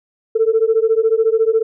sine beating tone pair, 440 / 454 Hz, A4 / A#4, 0 / -46 cents, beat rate 14 Hz, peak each -14 dBFS, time 0.35-1.63 s, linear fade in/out 10 ms, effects tanh soft clip ceiling -5 dBFS

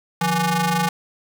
sawtooth ring-modulated tone, 329.6 Hz, E4, in tune, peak -11 dBFS, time 0.21-0.89 s, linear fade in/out 5 ms, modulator 507 Hz, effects 8-bit

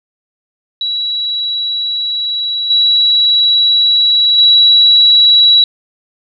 sine tone with level steps, 3907 Hz, B7, 19 cents flat, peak -14 / -7 / -4 dBFS, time 0.81-5.64 s, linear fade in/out 2 ms, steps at 2.7 / 4.38 s, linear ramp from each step 5 ms, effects none

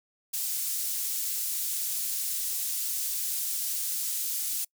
pink high-pass noise, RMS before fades -31 dBFS, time 0.33-4.65 s, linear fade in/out 10 ms, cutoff 7800 Hz, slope 12 dB/octave, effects noise-tail reverb RT60 0.1 s tail -26 dB re dry

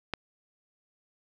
click, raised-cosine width 0.3 ms, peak -14 dBFS, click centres 0.137 s, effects none

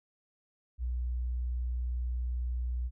sine tone, 61.1 Hz, B1, 18 cents flat, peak -30 dBFS, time 0.78-2.91 s, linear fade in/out 50 ms, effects none

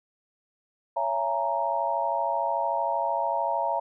sine chord, A# half-diminished seventh, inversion first, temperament just, 559.4 / 671.3 / 839.1 / 932.3 Hz, C#5 / E5 / G#5 / A#5, +16 / +31 / +18 / 0 cents, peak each -32 / -29 / -32 / -27 dBFS, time 0.96-3.8 s, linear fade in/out 10 ms, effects none

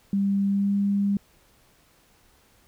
sine tone with pitch glide, 198.2 to 200.4 Hz, G3 to G3, +19 to +38 cents, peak -20 dBFS, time 0.13-1.17 s, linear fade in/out 2 ms, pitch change +19 cents, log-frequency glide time 0.48-0.74 s, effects pink hiss -60 dBFS RMS until 2.67 s

